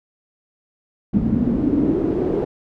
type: noise with band-pass filter sweep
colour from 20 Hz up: brown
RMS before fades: -19 dBFS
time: 1.13-2.45 s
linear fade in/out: 10 ms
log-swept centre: 210 to 410 Hz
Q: 3.9
effects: none